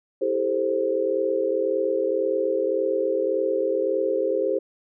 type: chord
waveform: sine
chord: A minor seventh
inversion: second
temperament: equal with one note detuned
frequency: 329.6 / 398.2 / 440 / 523.3 Hz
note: E4 / G4 / A4 / C5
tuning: 0 / +27 / 0 / 0 cents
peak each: -30 / -25 / -28 / -24 dBFS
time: 0.21-4.59 s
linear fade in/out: 10 ms
effects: none